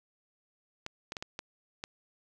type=clicks; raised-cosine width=0.2 ms; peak=-20 dBFS; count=6; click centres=0.864 / 1.121 / 1.168 / 1.225 / 1.391 / 1.839 s; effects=10-bit